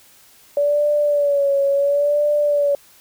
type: tone with vibrato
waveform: sine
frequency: 573 Hz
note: D5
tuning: 43 cents flat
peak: -14 dBFS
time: 0.57-2.75 s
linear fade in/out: 2 ms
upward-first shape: sine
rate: 0.72 Hz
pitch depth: 52 cents each way
effects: white hiss -50 dBFS RMS until 3 s